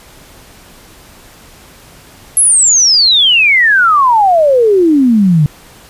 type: exponential sweep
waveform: sine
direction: down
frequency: 11175 to 143.5 Hz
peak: -5 dBFS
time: 2.37-5.46 s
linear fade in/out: 0 ms
effects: pink hiss -39 dBFS RMS until 5.89 s + resampled to 32000 Hz